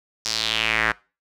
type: tone with band-pass filter sweep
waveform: square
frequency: 55.5 Hz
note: A1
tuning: 16 cents sharp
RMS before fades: -23 dBFS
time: 0.25-0.92 s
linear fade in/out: 5 ms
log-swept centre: 5500 to 1600 Hz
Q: 3.3
effects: noise-tail reverb RT60 0.3 s tail -21 dB re dry